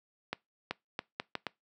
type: accelerating click train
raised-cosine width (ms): 0.3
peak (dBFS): -17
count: 6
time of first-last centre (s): 0.33-1.467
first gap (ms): 380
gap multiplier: 0.74
effects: noise-tail reverb RT60 0.2 s tail -23 dB re dry + high-pass 150 Hz 12 dB/octave